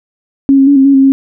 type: tone with pitch steps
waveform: sine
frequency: 274 / 270.5 / 283.3 / 268.4 / 277.3 / 269 / 270.8 Hz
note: C#4 / C#4 / C#4 / C4 / C#4 / C4 / C#4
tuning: -20 / -42 / +38 / +44 / +1 / +48 / -40 cents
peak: -3 dBFS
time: 0.49-1.12 s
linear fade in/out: 0 ms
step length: 90 ms
effects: none